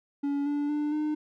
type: tone with pitch steps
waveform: triangle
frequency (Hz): 283.6 / 290.1 / 296.7 / 303.4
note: C#4 / D4 / D4 / D#4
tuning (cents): +40 / -21 / +18 / -44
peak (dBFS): -24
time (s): 0.23-1.15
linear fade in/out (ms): 10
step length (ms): 230
effects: none